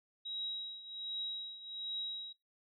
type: tone with tremolo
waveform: sine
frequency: 3835 Hz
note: A#7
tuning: 48 cents sharp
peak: -36 dBFS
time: 0.25-2.33 s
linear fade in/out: 10 ms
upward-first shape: triangle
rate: 1.3 Hz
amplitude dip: 80%
effects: noise-tail reverb RT60 0.2 s tail -22 dB re dry